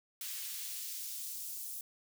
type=noise with high-pass filter sweep; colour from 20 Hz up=white; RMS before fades=-42 dBFS; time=0.21-1.81 s; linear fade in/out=2 ms; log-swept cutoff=2100 to 7900 Hz; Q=0.71; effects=none